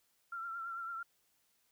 sine tone with vibrato, 1362 Hz, F6, 44 cents flat, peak -39 dBFS, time 0.32-1.03 s, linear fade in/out 5 ms, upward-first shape triangle, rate 9 Hz, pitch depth 54 cents each way, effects white hiss -75 dBFS RMS until 1.71 s

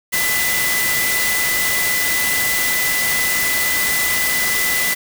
sine tone in noise, 1999 Hz, B6, 20 cents sharp, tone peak -19 dBFS, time 0.12-4.95 s, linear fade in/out 20 ms, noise white, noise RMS -20 dBFS, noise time 0.12-4.95 s, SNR -2 dB, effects none

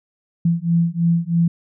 sine beating tone pair, 167.4 / 170.5 Hz, E3 / F3, +27 / -41 cents, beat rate 3.1 Hz, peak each -18 dBFS, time 0.45-1.48 s, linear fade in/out 5 ms, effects none

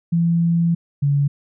sine tone pair in turn, 168.7 / 142.16 Hz, E3 / C#3, +40 / +44 cents, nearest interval minor third, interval 296 cents, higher first, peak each -14 dBFS, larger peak neither, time 0.12-0.75 / 1.02-1.28 s, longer first, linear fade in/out 10 ms, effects none

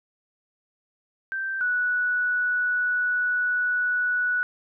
sine tone pair in turn, 1562 / 1474.3 Hz, G6 / F#6, -7 / -7 cents, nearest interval minor second, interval 100 cents, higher first, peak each -26 / -21 dBFS, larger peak second, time 1.32-1.61 / 1.61-4.43 s, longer second, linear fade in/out 0 ms, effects none

